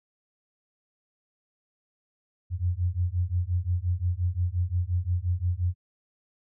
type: beating tone pair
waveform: sine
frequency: 86.3 / 92 Hz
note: F2 / F#2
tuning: -20 / -9 cents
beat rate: 5.7 Hz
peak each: -27 dBFS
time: 2.5-5.75 s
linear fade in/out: 50 ms
effects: none